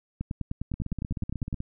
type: two click trains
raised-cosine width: 5 ms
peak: -18 / -20 dBFS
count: 14 / 15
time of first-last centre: 0.21-1.528 / 0.74-1.604 s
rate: 9.86 / 16.2 Hz
effects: none

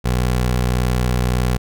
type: tone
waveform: 20% pulse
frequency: 61.74 Hz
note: B1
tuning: in tune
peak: -11 dBFS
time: 0.04-1.58 s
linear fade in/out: 20 ms
effects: none

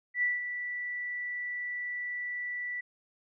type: tone with ADSR envelope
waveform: sine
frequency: 1964 Hz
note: B6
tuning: 10 cents flat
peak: -24 dBFS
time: 0.14-2.81 s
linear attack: 83 ms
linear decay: 180 ms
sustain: -9 dB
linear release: 9 ms
effects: none

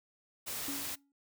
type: noise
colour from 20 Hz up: white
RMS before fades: -39 dBFS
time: 0.46-0.96 s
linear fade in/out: 20 ms
type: tone with exponential decay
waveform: triangle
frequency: 280 Hz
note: C#4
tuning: 18 cents sharp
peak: -34 dBFS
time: 0.68-1.12 s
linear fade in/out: 2 ms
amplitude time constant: 95 ms
effects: noise-tail reverb RT60 0.2 s tail -25 dB re dry

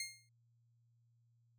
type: tone with exponential decay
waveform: 15% pulse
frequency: 2128 Hz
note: C7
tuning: 29 cents sharp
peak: -31 dBFS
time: 0-0.29 s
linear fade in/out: 2 ms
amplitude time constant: 61 ms
effects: added 117 Hz sine -70 dBFS peak until 1.58 s

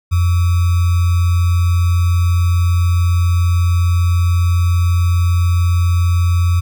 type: tone with sample-and-hold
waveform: sine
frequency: 87.31 Hz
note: F2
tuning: in tune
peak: -10 dBFS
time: 0.11-6.61 s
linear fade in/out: 20 ms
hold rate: 1225 Hz
effects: none

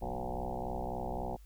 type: tone with frequency modulation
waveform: sine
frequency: 371.1 Hz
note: F#4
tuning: 5 cents sharp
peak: -34 dBFS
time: 0.01-1.37 s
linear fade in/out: 20 ms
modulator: 63.7 Hz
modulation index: 7.4
effects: added 50 Hz sine -51 dBFS peak until 1.45 s + white hiss -68 dBFS RMS until 1.45 s

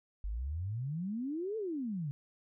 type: exponential two-way sweep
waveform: sine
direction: up then down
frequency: 47.07 to 454.3 to 134.9 Hz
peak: -34 dBFS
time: 0.24-2.11 s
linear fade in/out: 0 ms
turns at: 1.57 s
effects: none

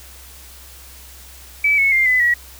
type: tone with pitch steps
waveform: sine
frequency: 2300 / 2199 / 2102 / 2009 / 1920.7 Hz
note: D7 / C#7 / C7 / B6 / B6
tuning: -37 / -14 / +7 / +29 / -49 cents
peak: -12 dBFS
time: 1.64-2.34 s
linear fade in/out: 5 ms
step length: 140 ms
effects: added 64 Hz sine -42 dBFS peak until 2.59 s + white hiss -42 dBFS RMS until 2.59 s

